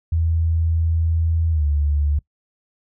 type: tone with pitch glide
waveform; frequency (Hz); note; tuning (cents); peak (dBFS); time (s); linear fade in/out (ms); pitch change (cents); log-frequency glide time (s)
sine; 82 to 73.05; E2 to D2; -9 to -9; -16; 0.12-2.19; 5; -200; 1.51-1.65
effects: noise-tail reverb RT60 0.1 s tail -22 dB re dry